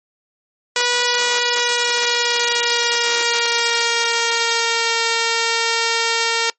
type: tone with pitch glide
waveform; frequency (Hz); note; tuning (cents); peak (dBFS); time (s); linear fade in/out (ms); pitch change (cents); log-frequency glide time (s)
5% pulse; 486.6 to 459.6; B4 to A#4; -26 to -25; -4; 0.76-6.5; 2; -99; 1.03-5.02
effects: noise-tail reverb RT60 0.1 s tail -21 dB re dry + MP3 32 kbps